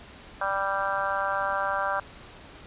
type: harmonic tone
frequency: 196 Hz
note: G3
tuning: in tune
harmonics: 3 / 4 / 5 / 6 / 7 / 8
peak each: -32 / -32 / -32 / -32 / -32 / -32 dBFS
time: 0.41-2 s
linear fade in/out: 5 ms
effects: pink hiss -47 dBFS RMS until 2.66 s + resampled to 8000 Hz